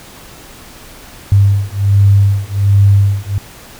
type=beating tone pair; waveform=sine; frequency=99.1 / 100.4 Hz; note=G2 / G2; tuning=+19 / +42 cents; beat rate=1.3 Hz; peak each=-10 dBFS; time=1.32-3.38 s; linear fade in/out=0 ms; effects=pink hiss -36 dBFS RMS until 3.79 s